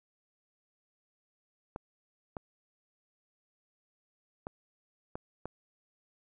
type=clicks; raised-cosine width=1 ms; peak=-24 dBFS; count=5; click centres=1.761 / 2.368 / 4.469 / 5.155 / 5.456 s; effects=none